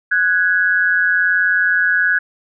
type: tone pair together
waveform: sine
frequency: 1480 / 1661.2 Hz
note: F#6 / G#6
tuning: 0 / 0 cents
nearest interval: major second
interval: 200 cents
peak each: -15 dBFS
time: 0.11-2.19 s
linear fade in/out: 10 ms
effects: none